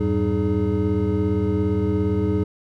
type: tone cluster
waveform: triangle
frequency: 85.8 / 103.2 / 192.9 / 306.8 / 420.9 Hz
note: F2 / G#2 / G3 / D#4 / G#4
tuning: -30 / -10 / -28 / -24 / +23 cents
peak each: -23 dBFS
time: 0-2.44 s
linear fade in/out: 10 ms
effects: none